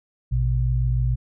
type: tone pair together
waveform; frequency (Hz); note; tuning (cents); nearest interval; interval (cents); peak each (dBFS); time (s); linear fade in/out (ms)
sine; 57.8 / 124.4; A#1 / B2; -14 / +13; octave + minor second; 1327; -21; 0.31-1.16; 20
effects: none